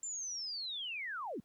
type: linear sweep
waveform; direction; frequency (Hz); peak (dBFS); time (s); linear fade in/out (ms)
sine; down; 7340 to 174.61; -38; 0.03-1.4; 2
effects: pink hiss -75 dBFS RMS until 1.44 s + high-pass 80 Hz 12 dB/octave